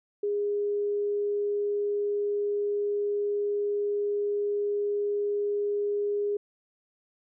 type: tone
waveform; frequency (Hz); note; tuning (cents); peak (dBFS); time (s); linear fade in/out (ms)
sine; 410.3; G#4; -21; -25; 0.23-6.37; 5
effects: none